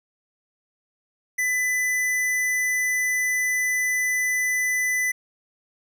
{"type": "tone with hard clipping", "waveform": "sine", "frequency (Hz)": 2000, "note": "B6", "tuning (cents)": 21, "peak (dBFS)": -22, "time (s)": [1.38, 5.12], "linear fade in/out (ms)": 10, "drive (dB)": 17, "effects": []}